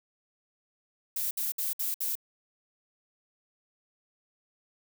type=noise bursts; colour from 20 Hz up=violet; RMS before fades=-31 dBFS; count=5; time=1.16-2.154 s; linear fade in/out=5 ms; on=150 ms; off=61 ms; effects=none